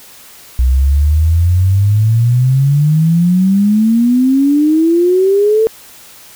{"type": "exponential sweep", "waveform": "sine", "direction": "up", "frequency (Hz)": [61.74, 450.3], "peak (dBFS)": -7, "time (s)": [0.59, 5.67], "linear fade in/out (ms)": 0, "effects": ["white hiss -38 dBFS RMS until 6.35 s"]}